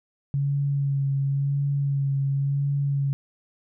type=tone with vibrato; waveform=sine; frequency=139.5 Hz; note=C#3; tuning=11 cents sharp; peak=-21 dBFS; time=0.34-3.13 s; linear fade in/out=0 ms; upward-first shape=sine; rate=0.94 Hz; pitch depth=22 cents each way; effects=none